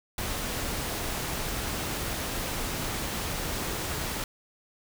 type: noise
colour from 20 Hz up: pink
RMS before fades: -32 dBFS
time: 0.18-4.24 s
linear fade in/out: 2 ms
effects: none